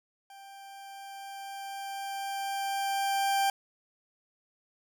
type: tone with level ramp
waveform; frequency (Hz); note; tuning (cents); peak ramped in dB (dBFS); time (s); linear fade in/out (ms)
40% pulse; 788; G5; +9; -47 to -23; 0.3-3.5; 2
effects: none